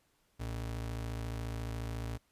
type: ring-modulated tone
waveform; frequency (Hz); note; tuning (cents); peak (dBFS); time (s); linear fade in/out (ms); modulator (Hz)
square; 87.3; F2; 0; -34; 0.39-2.18; 20; 27.1
effects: pink hiss -73 dBFS RMS until 2.31 s + resampled to 32000 Hz